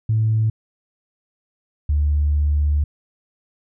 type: tone pair in turn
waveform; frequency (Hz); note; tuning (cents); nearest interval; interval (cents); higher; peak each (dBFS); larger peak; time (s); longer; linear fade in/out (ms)
sine; 110 / 73.67; A2 / D2; 0 / +6; perfect fifth; 694; first; -14; neither; 0.09-0.5 / 1.89-2.84; second; 5
effects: tanh soft clip ceiling -10 dBFS